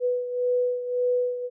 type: beating tone pair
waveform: sine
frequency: 493.9 / 495.7 Hz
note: B4 / B4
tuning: 0 / +6 cents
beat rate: 1.8 Hz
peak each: -23 / -29 dBFS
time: 0-1.5 s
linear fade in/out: 50 ms
effects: none